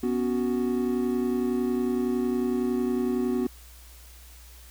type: chord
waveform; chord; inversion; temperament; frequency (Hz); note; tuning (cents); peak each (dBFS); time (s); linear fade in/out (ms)
triangle; B suspended second; none; just; 246.9 / 277.8 / 370.4; B3 / C#4 / F#4; 0 / +4 / +2; -24 / -30 / -26; 0.03-3.47; 5
effects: added 60 Hz sine -47 dBFS peak until 4.7 s + white hiss -52 dBFS RMS until 4.7 s